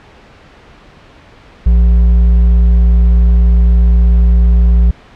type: tone with hard clipping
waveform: triangle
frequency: 58.4 Hz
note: A#1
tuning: 4 cents sharp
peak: -6 dBFS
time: 1.66-4.91 s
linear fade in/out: 5 ms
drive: 8 dB
effects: pink hiss -40 dBFS RMS until 5.15 s + low-pass 3000 Hz 12 dB/octave